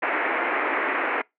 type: band-pass noise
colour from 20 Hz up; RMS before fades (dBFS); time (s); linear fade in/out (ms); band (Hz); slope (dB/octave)
white; -25; 0.02-1.22; 10; 270 to 2300; 48
effects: noise-tail reverb RT60 0.2 s tail -25 dB re dry